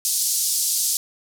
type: band-pass noise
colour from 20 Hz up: white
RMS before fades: -22 dBFS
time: 0.05-0.97 s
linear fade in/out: 0 ms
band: 4600 to 12000 Hz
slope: 24 dB/octave
effects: none